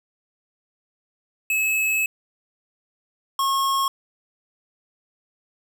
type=tone pair in turn; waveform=square; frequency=2587 / 1087.7 Hz; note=E7 / C#6; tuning=-33 / -33 cents; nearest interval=octave + minor third; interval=1500 cents; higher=first; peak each=-20 dBFS; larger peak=neither; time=1.5-2.06 / 3.39-3.88 s; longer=first; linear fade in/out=2 ms; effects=10-bit